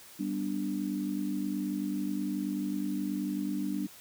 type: chord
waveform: sine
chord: G major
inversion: none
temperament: equal with one note detuned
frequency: 196 / 246.9 / 294.7 Hz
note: G3 / B3 / D4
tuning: 0 / 0 / +6 cents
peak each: -34 / -37 / -33 dBFS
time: 0.19-3.87 s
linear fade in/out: 10 ms
effects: white hiss -52 dBFS RMS until 4 s